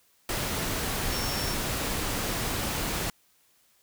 sine tone in noise, 5450 Hz, F8, 43 cents flat, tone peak -35 dBFS, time 1.12-1.54 s, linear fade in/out 2 ms, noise pink, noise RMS -30 dBFS, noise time 0.29-3.1 s, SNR -8 dB, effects white hiss -65 dBFS RMS until 3.82 s

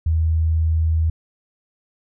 sine tone, 80.4 Hz, E2, 43 cents flat, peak -15 dBFS, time 0.06-1.1 s, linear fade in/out 5 ms, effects none

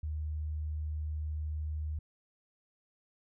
sine tone, 76.6 Hz, D#2, 27 cents flat, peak -33 dBFS, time 0.03-1.99 s, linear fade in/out 5 ms, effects none

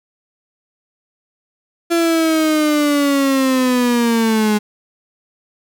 35% pulse linear sweep, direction down, 340 to 208.3 Hz, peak -11 dBFS, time 1.9-4.59 s, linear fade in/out 20 ms, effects none

